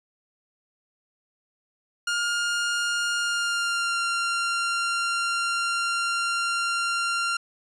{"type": "tone with pitch glide", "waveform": "sawtooth", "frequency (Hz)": [1414, 1384.9], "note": ["F6", "F6"], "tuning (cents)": [21, -15], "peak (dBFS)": -20, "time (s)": [2.07, 7.37], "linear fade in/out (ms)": 5, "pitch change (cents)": -36, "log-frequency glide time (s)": [3.16, 4.01], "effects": ["resampled to 22050 Hz"]}